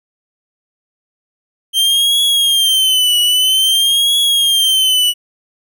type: tone with vibrato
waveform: 45% pulse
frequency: 3136 Hz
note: G7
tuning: in tune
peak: -10 dBFS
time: 1.73-5.14 s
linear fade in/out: 50 ms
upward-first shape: triangle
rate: 0.51 Hz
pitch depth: 120 cents each way
effects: none